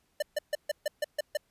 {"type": "tone bursts", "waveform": "square", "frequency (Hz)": 596, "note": "D5", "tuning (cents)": 25, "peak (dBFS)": -27, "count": 8, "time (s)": [0.2, 1.372], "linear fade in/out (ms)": 5, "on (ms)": 24, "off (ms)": 140, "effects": ["pink hiss -72 dBFS RMS until 1.5 s", "resampled to 32000 Hz"]}